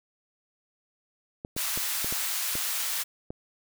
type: clicks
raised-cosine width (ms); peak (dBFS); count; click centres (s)
2; -22; 7; 1.449 / 1.565 / 1.775 / 2.045 / 2.125 / 2.554 / 3.305
type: high-pass noise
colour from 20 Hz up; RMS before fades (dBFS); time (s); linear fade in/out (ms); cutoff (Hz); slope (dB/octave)
white; -30; 1.56-3.04; 20; 1000; 12
effects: none